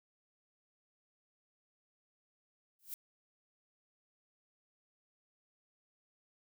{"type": "noise with exponential growth", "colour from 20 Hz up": "violet", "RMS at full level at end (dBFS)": -38, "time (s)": [2.79, 2.94], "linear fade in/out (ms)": 1, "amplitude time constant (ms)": 31, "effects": []}